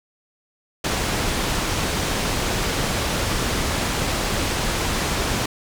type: low-pass noise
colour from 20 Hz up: pink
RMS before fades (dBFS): -23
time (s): 0.84-5.46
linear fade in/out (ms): 5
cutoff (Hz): 8500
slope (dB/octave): 12
effects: none